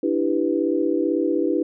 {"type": "chord", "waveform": "sine", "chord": "E minor seventh", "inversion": "third", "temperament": "equal", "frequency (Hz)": [293.7, 329.6, 392, 493.9], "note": ["D4", "E4", "G4", "B4"], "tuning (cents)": [0, 0, 0, 0], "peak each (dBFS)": [-24, -22, -25, -26], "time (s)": [0.03, 1.63], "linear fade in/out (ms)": 5, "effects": []}